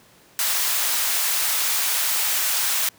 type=high-pass noise; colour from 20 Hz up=white; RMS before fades=-22 dBFS; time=0.39-2.89 s; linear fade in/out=2 ms; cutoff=810 Hz; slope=12 dB/octave; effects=pink hiss -53 dBFS RMS until 2.98 s + high-pass 100 Hz 12 dB/octave